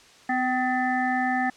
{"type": "harmonic tone with a mistuned harmonic", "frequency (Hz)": 252.9, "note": "B3", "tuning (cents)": 41, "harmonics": [1, 3, 5, 7, 8], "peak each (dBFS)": [-27, -25, -37, -28, -36], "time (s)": [0.29, 1.5], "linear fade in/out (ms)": 5, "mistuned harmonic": 3, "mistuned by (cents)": 23, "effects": ["white hiss -52 dBFS RMS until 1.56 s", "low-pass 6000 Hz 12 dB/octave"]}